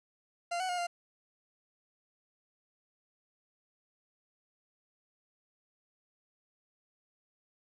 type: tone with pitch steps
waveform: 40% pulse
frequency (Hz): 693 / 745 / 714 / 697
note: F5 / F#5 / F5 / F5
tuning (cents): -14 / +12 / +38 / -4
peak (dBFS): -31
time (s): 0.51-0.87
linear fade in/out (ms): 10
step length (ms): 90
effects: resampled to 22050 Hz + 10-bit